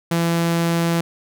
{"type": "tone", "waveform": "sawtooth", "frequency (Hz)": 168.3, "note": "E3", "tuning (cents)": 36, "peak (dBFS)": -13, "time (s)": [0.11, 1.01], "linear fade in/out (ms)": 5, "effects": []}